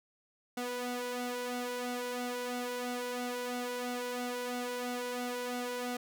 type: tone with flanger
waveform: sawtooth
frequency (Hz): 246.2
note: B3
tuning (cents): -5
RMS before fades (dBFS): -37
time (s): 0.57-5.97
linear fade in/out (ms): 5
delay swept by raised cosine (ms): 1.4 to 2.11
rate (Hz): 3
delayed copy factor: +0.7
effects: none